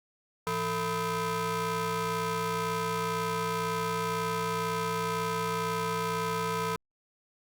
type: ring-modulated tone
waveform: 25% pulse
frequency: 277.2 Hz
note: C#4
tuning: in tune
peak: -22 dBFS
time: 0.47-6.76 s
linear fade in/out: 0 ms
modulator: 724 Hz
effects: Opus 48 kbps